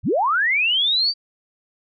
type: linear sweep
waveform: sine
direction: up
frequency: 51.91 to 4699 Hz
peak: -16 dBFS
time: 0.03-1.14 s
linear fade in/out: 50 ms
effects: none